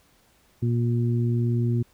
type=harmonic tone; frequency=118.7 Hz; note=A#2; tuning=32 cents sharp; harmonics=1 / 2 / 3; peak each=-21 / -28 / -32 dBFS; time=0.62-1.83 s; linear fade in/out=10 ms; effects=pink hiss -61 dBFS RMS until 1.93 s